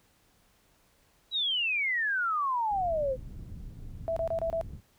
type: exponential sweep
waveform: sine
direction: down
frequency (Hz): 3951 to 500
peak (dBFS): -26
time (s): 1.31-3.17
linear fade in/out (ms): 50
type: low-pass noise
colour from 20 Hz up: pink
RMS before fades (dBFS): -42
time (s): 2.7-4.81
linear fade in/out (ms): 50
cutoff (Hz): 150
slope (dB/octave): 12
type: tone bursts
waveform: sine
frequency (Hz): 659.3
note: E5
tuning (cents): 0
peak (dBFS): -27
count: 5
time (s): 4.08-4.612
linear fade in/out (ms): 0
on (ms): 84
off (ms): 28
effects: pink hiss -66 dBFS RMS until 4.98 s